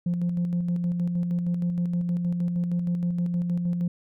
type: tone with tremolo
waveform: sine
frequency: 174.61 Hz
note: F3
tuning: in tune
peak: -20 dBFS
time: 0.06-3.88 s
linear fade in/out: 5 ms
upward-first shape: square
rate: 6.4 Hz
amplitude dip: 40%
effects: tanh soft clip ceiling -20 dBFS